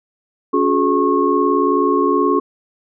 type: tone cluster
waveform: sine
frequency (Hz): 281.4 / 363.8 / 422.6 / 1090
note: C#4 / F#4 / G#4 / C#6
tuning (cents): +26 / -29 / +30 / -29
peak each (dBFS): -18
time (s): 0.53-2.4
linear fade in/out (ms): 10
effects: none